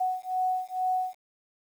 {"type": "beating tone pair", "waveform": "sine", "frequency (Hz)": [740, 742.2], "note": ["F#5", "F#5"], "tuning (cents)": [0, 5], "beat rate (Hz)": 2.2, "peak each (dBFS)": -29, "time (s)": [0, 1.15], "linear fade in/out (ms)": 10, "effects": ["9-bit"]}